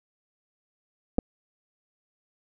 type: clicks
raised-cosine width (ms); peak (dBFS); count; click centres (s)
2; -11; 2; 1.184 / 1.188
effects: none